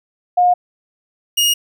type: tone pair in turn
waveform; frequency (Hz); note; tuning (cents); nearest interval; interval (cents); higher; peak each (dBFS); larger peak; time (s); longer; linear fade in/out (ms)
sine / sawtooth; 716 / 2864; F5 / F7; +43 / +43; 2 octaves; 2400; second; -9; neither; 0.37-0.54 / 1.37-1.54; neither; 10
effects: none